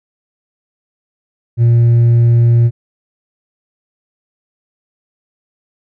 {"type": "tone with hard clipping", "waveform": "triangle", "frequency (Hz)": 117.8, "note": "A#2", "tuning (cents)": 19, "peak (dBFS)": -5, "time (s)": [1.57, 2.71], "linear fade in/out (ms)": 50, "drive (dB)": 1, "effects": []}